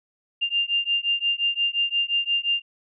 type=beating tone pair; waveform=sine; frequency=2794 / 2799.7 Hz; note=F7 / F7; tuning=0 / +4 cents; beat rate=5.7 Hz; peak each=-24 dBFS; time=0.41-2.62 s; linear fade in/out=20 ms; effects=none